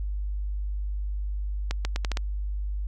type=accelerating click train; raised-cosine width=0.2 ms; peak=-12 dBFS; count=6; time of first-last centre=1.71-2.172 s; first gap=140 ms; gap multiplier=0.79; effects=added 50 Hz sine -27 dBFS peak until 2.87 s